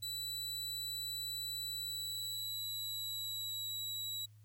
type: tone with pitch glide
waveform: sawtooth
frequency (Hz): 3957 to 3896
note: B7 to B7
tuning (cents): +3 to -24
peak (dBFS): -36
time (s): 0.02-4.26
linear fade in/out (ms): 10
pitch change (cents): -27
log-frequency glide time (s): 1.61-3.74
effects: added 106 Hz sine -57 dBFS peak until 4.44 s + white hiss -75 dBFS RMS until 4.44 s